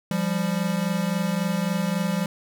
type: tone pair together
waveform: square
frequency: 173.24 / 196.9 Hz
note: F3 / G3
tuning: -14 / +8 cents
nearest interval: major second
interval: 222 cents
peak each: -26 dBFS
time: 0.11-2.26 s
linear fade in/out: 2 ms
effects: none